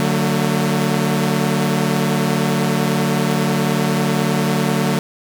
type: chord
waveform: sawtooth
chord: D major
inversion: none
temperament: equal with one note detuned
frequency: 146.83 / 185 / 225.3 Hz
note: D3 / F#3 / A3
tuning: 0 / 0 / +41 cents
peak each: -16 dBFS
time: 0-4.99 s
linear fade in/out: 0 ms
effects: none